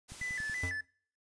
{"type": "noise", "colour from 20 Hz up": "white", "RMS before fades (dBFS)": -48, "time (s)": [0.08, 0.71], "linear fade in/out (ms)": 20}
{"type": "click train", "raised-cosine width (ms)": 5, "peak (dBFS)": -35, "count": 5, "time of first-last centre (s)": [0.12, 0.497], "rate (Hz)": 10.6}
{"type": "tone with vibrato", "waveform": "triangle", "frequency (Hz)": 1864.7, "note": "A#6", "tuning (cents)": 0, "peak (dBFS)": -33, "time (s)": [0.21, 0.81], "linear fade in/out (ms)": 5, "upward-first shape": "square", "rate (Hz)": 3, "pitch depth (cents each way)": 120}
{"type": "tone with exponential decay", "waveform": "square", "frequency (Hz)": 89.4, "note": "F2", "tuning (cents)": 41, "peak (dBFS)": -32, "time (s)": [0.63, 0.85], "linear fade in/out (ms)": 5, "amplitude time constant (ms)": 46}
{"effects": ["noise-tail reverb RT60 0.5 s tail -22 dB re dry", "resampled to 22050 Hz"]}